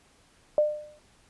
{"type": "tone with exponential decay", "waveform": "sine", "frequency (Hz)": 601, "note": "D5", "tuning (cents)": 40, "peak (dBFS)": -16, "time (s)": [0.58, 0.99], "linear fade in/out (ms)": 1, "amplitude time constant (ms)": 89, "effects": ["pink hiss -61 dBFS RMS until 1.29 s", "resampled to 24000 Hz"]}